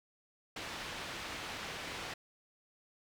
white low-pass noise, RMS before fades -43 dBFS, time 0.56-2.14 s, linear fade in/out 5 ms, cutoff 3200 Hz, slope 12 dB/octave, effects none

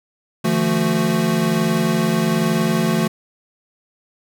square tone cluster, 149.8 / 171 / 222 / 367.7 Hz, D3 / F3 / A3 / F#4, +35 / -36 / +16 / -11 cents, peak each -26 / -21 / -20 / -25 dBFS, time 0.44-3.08 s, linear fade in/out 10 ms, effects none

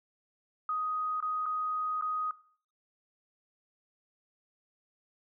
sine tone with dropouts, 1250 Hz, D#6, 8 cents sharp, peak -29 dBFS, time 0.69-2.31 s, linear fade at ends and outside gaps 2 ms, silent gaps 1.204-1.225 / 1.458-1.462 / 2.012-2.022 s, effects noise-tail reverb RT60 0.5 s tail -20 dB re dry

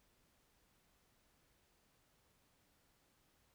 silence, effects pink hiss -75 dBFS RMS until 3.54 s

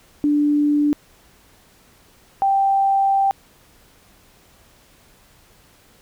sine tone pair in turn, 293.7 / 784.1 Hz, D4 / G5, 0 / 0 cents, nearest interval octave + perfect fourth, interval 1700 cents, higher second, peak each -14 dBFS, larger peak neither, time 0.24-0.93 / 2.42-3.31 s, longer second, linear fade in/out 0 ms, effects pink hiss -53 dBFS RMS until 6.01 s

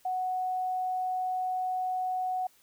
sine tone, 740 Hz, F#5, in tune, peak -28 dBFS, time 0.05-2.47 s, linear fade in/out 5 ms, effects white hiss -63 dBFS RMS until 2.62 s

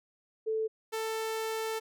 sine / sawtooth tone pair in turn, 440 / 443.3 Hz, A4 / A4, 0 / +13 cents, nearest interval unison, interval 13 cents, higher second, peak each -28 dBFS, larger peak neither, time 0.46-0.68 / 0.92-1.8 s, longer second, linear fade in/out 20 ms, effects none

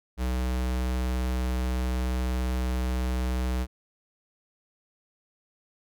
square tone, 62.8 Hz, B1, 30 cents sharp, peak -26 dBFS, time 0.17-3.67 s, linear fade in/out 50 ms, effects none

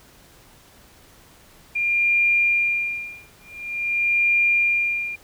sine tone with tremolo, 2400 Hz, D7, 37 cents sharp, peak -15 dBFS, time 1.75-5.16 s, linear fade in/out 10 ms, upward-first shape sine, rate 0.47 Hz, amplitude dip 100%, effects pink hiss -51 dBFS RMS until 5.23 s

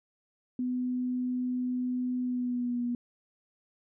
sine tone with pitch glide, 250.4 to 241.6 Hz, B3 to B3, +24 to -38 cents, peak -28 dBFS, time 0.59-2.95 s, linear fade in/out 2 ms, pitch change -62 cents, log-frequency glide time 2.22-2.83 s, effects none

